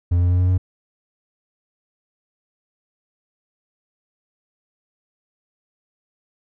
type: tone with pitch steps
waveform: triangle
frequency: 87.31 / 88.43 / 89.56 / 90.7 / 91.86 Hz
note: F2 / F2 / F2 / F#2 / F#2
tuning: 0 / +22 / +44 / -34 / -12 cents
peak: -12 dBFS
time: 0.11-0.58 s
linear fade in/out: 10 ms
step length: 94 ms
effects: none